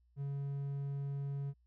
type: tone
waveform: triangle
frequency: 140 Hz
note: C#3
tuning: 18 cents sharp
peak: -34 dBFS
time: 0.16-1.54 s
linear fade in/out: 50 ms
effects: added 60 Hz sine -67 dBFS peak until 1.66 s